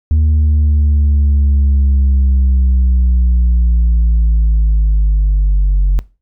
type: linear sweep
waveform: sine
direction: down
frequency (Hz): 77.7 to 46.25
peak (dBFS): -5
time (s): 0.11-5.99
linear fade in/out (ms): 0
effects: noise-tail reverb RT60 0.3 s tail -22 dB re dry + tanh soft clip ceiling -7 dBFS